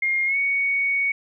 sine tone with pitch glide, 2128 to 2231 Hz, C7 to C#7, +29 to +11 cents, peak -19 dBFS, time 0.02-1.12 s, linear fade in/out 5 ms, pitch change +82 cents, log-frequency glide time 0.26-0.37 s, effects none

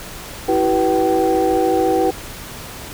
sine tone cluster, 327.3 / 381.3 / 488 / 766 Hz, E4 / G4 / B4 / G5, -12 / -48 / -21 / -40 cents, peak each -18 dBFS, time 0.48-2.11 s, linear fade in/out 10 ms, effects tanh soft clip ceiling -7 dBFS + pink hiss -33 dBFS RMS until 2.93 s

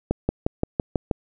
accelerating click train, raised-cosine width 2 ms, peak -7 dBFS, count 7, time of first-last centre 0.11-1.112 s, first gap 180 ms, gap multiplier 0.97, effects none

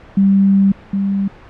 sine tone pair in turn, 196 / 197.14 Hz, G3 / G3, 0 / +10 cents, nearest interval unison, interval 10 cents, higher second, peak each -8 / -14 dBFS, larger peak first, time 0.17-0.72 / 0.93-1.28 s, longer first, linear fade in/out 5 ms, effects pink hiss -40 dBFS RMS until 1.49 s + low-pass 2000 Hz 12 dB/octave

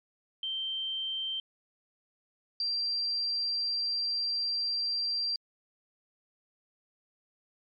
sine tone pair in turn, 3130 / 4721 Hz, G7 / D8, -3 / +8 cents, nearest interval perfect fifth, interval 711 cents, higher second, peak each -31 / -28 dBFS, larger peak second, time 0.43-1.4 / 2.6-5.36 s, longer second, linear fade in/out 2 ms, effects MP3 64 kbps

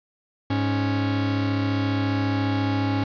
45% pulse tone pair together, 103.83 / 277 Hz, G#2 / C#4, 0 / -1 cents, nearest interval octave + perfect fourth, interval 1699 cents, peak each -24 dBFS, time 0.5-3.04 s, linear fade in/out 5 ms, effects resampled to 11025 Hz + 8-bit

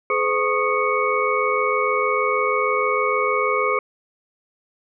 sine tone cluster, 423.6 / 510 / 1095 / 1235 / 2226 Hz, G#4 / C5 / C#6 / D#6 / C#7, +34 / -44 / -22 / -13 / +7 cents, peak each -24 dBFS, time 0.1-3.79 s, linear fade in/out 2 ms, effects none

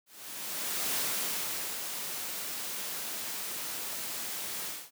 white noise with ADSR envelope, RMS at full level -31 dBFS, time 0.06-4.91 s, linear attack 880 ms, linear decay 820 ms, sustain -6 dB, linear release 230 ms, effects high-pass 150 Hz 12 dB/octave

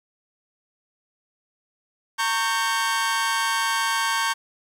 sawtooth chord, G diminished, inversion first, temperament equal with one note detuned, 914.7 / 1108.7 / 1568 Hz, Bb5 / Db6 / G6, -33 / 0 / 0 cents, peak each -22 dBFS, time 2.18-4.34 s, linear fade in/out 20 ms, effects low-pass 12000 Hz 12 dB/octave + 9-bit

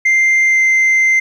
sine tone with pitch glide, 2093 to 2081 Hz, C7 to C7, 0 to -10 cents, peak -6 dBFS, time 0.05-1.2 s, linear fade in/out 10 ms, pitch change -10 cents, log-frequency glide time 0.46-0.6 s, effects tanh soft clip ceiling -8 dBFS + 8-bit

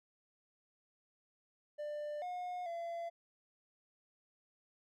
triangle tone with pitch steps, 594 / 720 / 679 Hz, D5 / F#5 / F5, +20 / -47 / -49 cents, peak -37 dBFS, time 1.78-3.1 s, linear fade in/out 20 ms, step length 440 ms, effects none

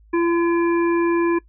harmonic tone, 340 Hz, F4, 46 cents flat, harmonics 1 / 3 / 5 / 7, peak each -16 / -26 / -30 / -33 dBFS, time 0.13-1.39 s, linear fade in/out 10 ms, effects noise-tail reverb RT60 0.1 s tail -22 dB re dry + added 53 Hz sine -48 dBFS peak until 1.48 s

